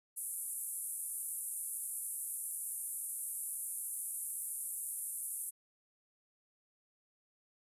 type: band-pass noise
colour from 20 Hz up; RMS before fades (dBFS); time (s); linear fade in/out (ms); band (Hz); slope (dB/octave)
pink; -41; 0.16-5.51; 20; 9100 to 12000; 48
effects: resampled to 32000 Hz